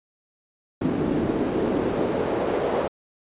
pink noise with band-pass filter sweep, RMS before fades -24 dBFS, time 0.81-2.88 s, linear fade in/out 5 ms, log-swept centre 280 to 520 Hz, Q 1.9, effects resampled to 8000 Hz

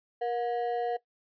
triangle ring-modulated tone, 597 Hz, D5, 28 cents sharp, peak -23 dBFS, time 0.21-0.97 s, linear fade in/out 10 ms, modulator 123 Hz, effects noise-tail reverb RT60 0.1 s tail -18 dB re dry + resampled to 11025 Hz

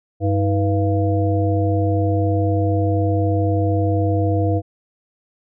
harmonic tone with a mistuned harmonic, 98 Hz, G2, in tune, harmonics 1 / 3 / 5 / 7, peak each -17 / -22 / -24 / -25 dBFS, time 0.2-4.62 s, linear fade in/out 50 ms, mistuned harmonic 3, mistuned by +130 cents, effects none

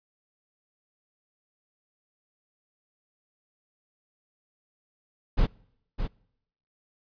brown noise with echo, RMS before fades -21 dBFS, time 5.37-5.47 s, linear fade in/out 20 ms, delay 610 ms, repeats 1, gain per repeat -8 dB, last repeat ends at 6.08 s, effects noise-tail reverb RT60 0.8 s tail -26 dB re dry + resampled to 11025 Hz

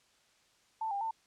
sine tone with pitch steps, 886 / 800 / 897 Hz, A5 / G5 / A5, +12 / +35 / +33 cents, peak -32 dBFS, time 0.81-1.11 s, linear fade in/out 5 ms, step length 100 ms, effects white hiss -68 dBFS RMS until 1.26 s + low-pass 7000 Hz 12 dB/octave

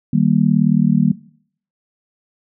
sine chord, Eb major, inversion none, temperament just, 155.56 / 194.45 / 233.3 Hz, Eb3 / G3 / Bb3, 0 / -14 / +2 cents, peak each -16 dBFS, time 0.13-1.12 s, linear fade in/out 5 ms, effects noise-tail reverb RT60 0.6 s tail -19 dB re dry

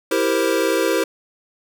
square chord, C dominant seventh, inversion first, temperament equal, 329.6 / 392 / 466.2 / 523.3 Hz, E4 / G4 / Bb4 / C5, 0 / 0 / 0 / 0 cents, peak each -23 dBFS, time 0.11-1.04 s, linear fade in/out 5 ms, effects none

